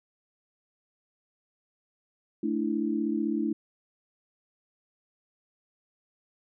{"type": "chord", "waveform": "sine", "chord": "A suspended fourth", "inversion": "none", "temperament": "equal", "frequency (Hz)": [220, 293.7, 329.6], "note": ["A3", "D4", "E4"], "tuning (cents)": [0, 0, 0], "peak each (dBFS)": -30, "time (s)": [2.43, 3.53], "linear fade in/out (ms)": 5, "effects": []}